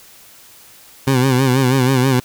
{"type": "tone with vibrato", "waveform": "20% pulse", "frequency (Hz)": 130.2, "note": "C3", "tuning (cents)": -8, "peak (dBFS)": -7, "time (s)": [1.07, 2.2], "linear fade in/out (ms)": 5, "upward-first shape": "sine", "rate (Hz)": 6.2, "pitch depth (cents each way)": 82, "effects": ["white hiss -44 dBFS RMS until 2.24 s"]}